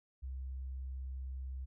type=tone; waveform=sine; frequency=65.41 Hz; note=C2; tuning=in tune; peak=-39 dBFS; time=0.22-1.66 s; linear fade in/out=20 ms; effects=none